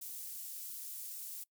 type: high-pass noise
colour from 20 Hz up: pink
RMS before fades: -45 dBFS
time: 0.01-1.44 s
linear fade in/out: 10 ms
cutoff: 11000 Hz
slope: 12 dB/octave
effects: noise-tail reverb RT60 0.1 s tail -22 dB re dry